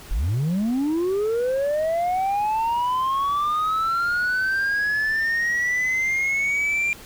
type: linear sweep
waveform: sine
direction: up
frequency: 35 to 2389 Hz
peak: -17 dBFS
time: 0.11-6.93 s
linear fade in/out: 0 ms
effects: tanh soft clip ceiling -19 dBFS + pink hiss -43 dBFS RMS until 7.05 s